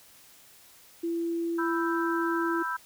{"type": "tone", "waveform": "sine", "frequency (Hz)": 336.5, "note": "E4", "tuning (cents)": 36, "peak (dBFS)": -27, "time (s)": [1.03, 2.63], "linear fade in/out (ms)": 10}
{"type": "chord", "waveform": "sine", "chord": "E minor", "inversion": "second", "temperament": "equal", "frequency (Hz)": [987.8, 1318.5, 1568], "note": ["B5", "E6", "G6"], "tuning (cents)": [0, 0, 0], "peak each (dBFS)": -33, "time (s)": [1.58, 2.77], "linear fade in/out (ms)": 10}
{"effects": ["white hiss -55 dBFS RMS until 2.85 s"]}